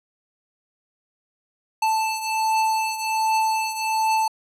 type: beating tone pair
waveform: square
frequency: 880 / 881.3 Hz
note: A5 / A5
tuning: 0 / +3 cents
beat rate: 1.3 Hz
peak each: -22 / -27 dBFS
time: 1.82-4.28 s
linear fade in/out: 5 ms
effects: low-pass 12000 Hz 12 dB/octave